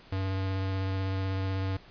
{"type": "tone with vibrato", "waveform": "square", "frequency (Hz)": 95.6, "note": "G2", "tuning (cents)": -43, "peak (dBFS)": -29, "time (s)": [0.12, 1.77], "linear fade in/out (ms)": 5, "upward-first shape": "sine", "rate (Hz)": 16, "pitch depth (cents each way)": 12, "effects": ["pink hiss -54 dBFS RMS until 1.9 s", "resampled to 11025 Hz"]}